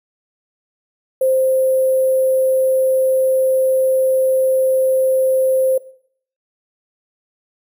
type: tone with sample-and-hold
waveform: sine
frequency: 523.3 Hz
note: C5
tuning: in tune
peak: -12 dBFS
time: 1.21-5.78 s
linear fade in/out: 5 ms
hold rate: 11025 Hz
effects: noise-tail reverb RT60 0.6 s tail -19 dB re dry